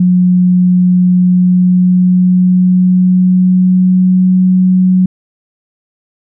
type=tone with pitch glide; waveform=sine; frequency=180.7 to 184.6 Hz; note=F#3 to F#3; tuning=-41 to -4 cents; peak=-5 dBFS; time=0-5.06 s; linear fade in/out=5 ms; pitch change=+37 cents; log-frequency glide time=1.18-4.36 s; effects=none